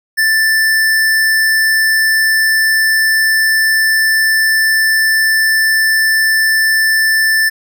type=tone; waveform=square; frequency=1766 Hz; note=A6; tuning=6 cents sharp; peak=-10 dBFS; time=0.17-7.5 s; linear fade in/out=20 ms; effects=none